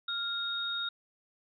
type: tone pair together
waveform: sine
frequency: 1396.9 / 3729 Hz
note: F6 / A#7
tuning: 0 / 0 cents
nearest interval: octave + perfect fourth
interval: 1700 cents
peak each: -36 / -33 dBFS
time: 0.08-0.89 s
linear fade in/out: 5 ms
effects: none